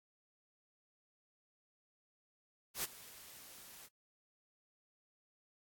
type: noise with ADSR envelope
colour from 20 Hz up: white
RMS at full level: -36 dBFS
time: 2.74-3.89 s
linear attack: 100 ms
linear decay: 20 ms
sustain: -19 dB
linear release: 37 ms
effects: AAC 64 kbps